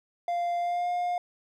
triangle tone with pitch glide, 696 to 709.8 Hz, F5 to F5, -6 to +28 cents, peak -24 dBFS, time 0.28-1.18 s, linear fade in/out 2 ms, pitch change +34 cents, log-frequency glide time 0.58-0.89 s, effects none

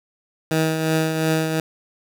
15% pulse tone with tremolo, 159.2 Hz, D#3, 40 cents sharp, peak -10 dBFS, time 0.51-1.6 s, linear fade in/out 2 ms, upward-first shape triangle, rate 2.8 Hz, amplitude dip 50%, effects none

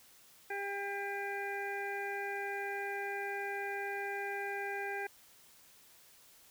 harmonic tone, 400.1 Hz, G4, 35 cents sharp, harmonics 1 / 2 / 4 / 5 / 6, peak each -41 / -41 / -41 / -46 / -46 dBFS, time 0.5-5.07 s, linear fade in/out 5 ms, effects white hiss -61 dBFS RMS until 6.5 s

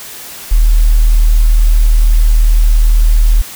sine tone, 38.89 Hz, D#1, in tune, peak -4 dBFS, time 0.51-3.42 s, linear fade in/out 10 ms, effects white hiss -29 dBFS RMS until 3.55 s

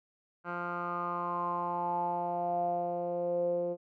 10% pulse tone with low-pass filter sweep, 174.61 Hz, F3, in tune, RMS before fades -33 dBFS, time 0.44-3.77 s, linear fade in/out 50 ms, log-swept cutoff 1500 to 470 Hz, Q 7.4, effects none

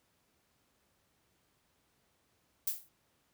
violet noise with exponential decay, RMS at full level -29 dBFS, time 2.67-2.89 s, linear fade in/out 5 ms, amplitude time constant 46 ms, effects pink hiss -74 dBFS RMS until 3.33 s + high-pass 60 Hz 12 dB/octave

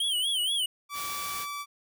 square tone with vibrato, 3134 Hz, G7, 1 cent flat, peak -26 dBFS, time 0-0.66 s, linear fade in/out 5 ms, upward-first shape sine, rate 4.2 Hz, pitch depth 130 cents each way
sawtooth tone, 1156 Hz, D6, 28 cents flat, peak -30 dBFS, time 0.89-1.66 s, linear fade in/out 50 ms
white noise, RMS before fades -38 dBFS, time 0.93-1.47 s, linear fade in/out 50 ms
effects none

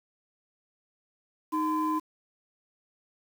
sine tone pair together, 311.1 / 1021.3 Hz, D#4 / C6, 0 / -42 cents, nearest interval octave + major sixth, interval 2058 cents, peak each -27 dBFS, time 1.52-2 s, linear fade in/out 20 ms, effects tanh soft clip ceiling -19 dBFS + 8-bit

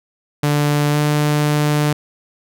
sawtooth tone with pitch glide, 146.83 to 148.79 Hz, D3 to D3, 0 to +23 cents, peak -10 dBFS, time 0.43-1.93 s, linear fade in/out 5 ms, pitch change +23 cents, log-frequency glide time 0.91-0.97 s, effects none

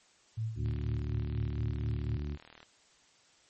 sine tone with tremolo, 111.2 Hz, A2, 19 cents sharp, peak -30 dBFS, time 0.37-2.17 s, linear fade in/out 10 ms, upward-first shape sine, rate 4.1 Hz, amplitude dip 65%
harmonic tone, 73 Hz, D2, 10 cents flat, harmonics 1 / 2 / 3 / 4 / 5, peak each -35 / -41 / -45 / -47 / -49 dBFS, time 0.55-2.38 s, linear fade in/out 50 ms
click train, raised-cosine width 0.3 ms, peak -35 dBFS, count 78, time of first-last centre 0.66-2.629 s, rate 39.1 Hz
effects white hiss -64 dBFS RMS until 3.49 s + MP3 32 kbps

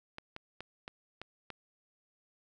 clicks, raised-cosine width 0.3 ms, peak -26 dBFS, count 6, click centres 0.184 / 0.364 / 0.606 / 0.879 / 1.216 / 1.503 s, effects none

